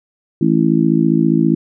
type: harmonic tone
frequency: 54.9 Hz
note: A1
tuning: 3 cents flat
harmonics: 3 / 4 / 5 / 6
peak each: -16 / -16 / -16 / -16 dBFS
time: 0.41-1.55 s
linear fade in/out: 5 ms
effects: none